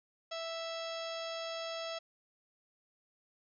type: harmonic tone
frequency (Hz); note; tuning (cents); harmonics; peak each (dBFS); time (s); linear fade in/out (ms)
659.3; E5; 0; 1 / 2 / 3 / 4 / 5 / 6 / 7 / 8 / 10; -40 / -46 / -51 / -50 / -47 / -51 / -52 / -49 / -57; 0.31-1.99; 10
effects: none